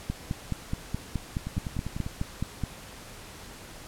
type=two click trains; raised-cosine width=5 ms; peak=-16 / -20 dBFS; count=13 / 7; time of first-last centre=0.1-2.637 / 1.47-2.064 s; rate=4.73 / 10.1 Hz; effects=pink hiss -45 dBFS RMS until 3.87 s + low-pass 12000 Hz 12 dB/octave